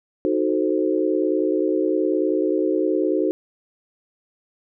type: chord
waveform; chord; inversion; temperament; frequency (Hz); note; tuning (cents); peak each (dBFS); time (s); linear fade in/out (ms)
sine; D# diminished seventh; none; equal; 311.1 / 370 / 440 / 523.3; D#4 / F#4 / A4 / C5; 0 / 0 / 0 / 0; -22 / -22 / -25 / -26; 0.25-3.31; 0
effects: none